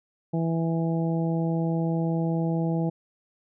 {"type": "harmonic tone", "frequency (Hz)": 164.81, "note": "E3", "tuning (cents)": 0, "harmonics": [1, 2, 3, 4, 5], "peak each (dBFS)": [-24, -30, -34, -36, -38], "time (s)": [0.33, 2.9], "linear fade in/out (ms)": 10, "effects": []}